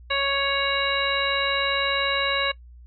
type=harmonic tone with a mistuned harmonic; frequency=554.4 Hz; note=C#5; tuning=in tune; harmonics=1 / 2 / 3 / 4 / 5 / 7; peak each=-28 / -28 / -28 / -28 / -28 / -28 dBFS; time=0.1-2.52 s; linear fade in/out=10 ms; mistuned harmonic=5; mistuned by=+22 cents; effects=noise-tail reverb RT60 0.1 s tail -21 dB re dry + added 60 Hz sine -43 dBFS peak until 2.86 s